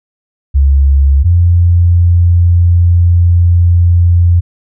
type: tone pair in turn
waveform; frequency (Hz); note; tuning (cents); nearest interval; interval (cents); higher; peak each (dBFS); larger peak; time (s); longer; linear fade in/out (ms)
sine; 69.3 / 86.88; C#2 / F2; 0 / -8; major third; 392; second; -4; neither; 0.54-1.24 / 1.24-4.41; second; 20
effects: none